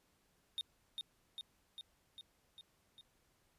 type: tone with echo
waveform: triangle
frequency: 3672 Hz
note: A#7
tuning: 27 cents flat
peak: -35 dBFS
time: 0.58-0.61 s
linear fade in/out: 0 ms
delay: 400 ms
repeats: 6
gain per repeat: -3 dB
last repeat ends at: 3.01 s
effects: pink hiss -75 dBFS RMS until 3.58 s + resampled to 32000 Hz